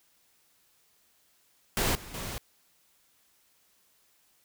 pink noise with level steps, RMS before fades -27 / -45 / -37 dBFS, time 1.77-2.38 s, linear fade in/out 0 ms, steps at 1.95 / 2.14 s, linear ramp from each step 2 ms, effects white hiss -67 dBFS RMS until 4.44 s

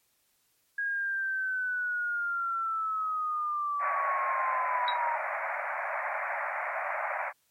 sine linear sweep, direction down, 1643 to 932.3 Hz, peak -28 dBFS, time 0.78-5.16 s, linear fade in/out 5 ms
pink band-pass noise, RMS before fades -33 dBFS, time 3.79-7.33 s, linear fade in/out 50 ms, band 580 to 2300 Hz, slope 96 dB/octave
sine tone with exponential decay, 3833 Hz, A#7, 47 cents sharp, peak -26 dBFS, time 4.88-4.98 s, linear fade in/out 1 ms, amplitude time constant 21 ms
effects white hiss -71 dBFS RMS until 7.5 s + MP3 64 kbps

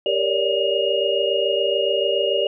sine tone cluster, 396.3 / 467.1 / 563 / 590 / 2858 Hz, G4 / A#4 / C#5 / D5 / F7, +19 / +3 / +27 / +8 / +39 cents, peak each -24 dBFS, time 0.06-2.47 s, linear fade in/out 2 ms, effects none

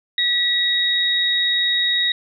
sine tone pair together, 1938 / 3781 Hz, B6 / A#7, -33 / +24 cents, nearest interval octave, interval 1157 cents, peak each -22 / -17 dBFS, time 0.18-2.12 s, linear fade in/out 2 ms, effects none

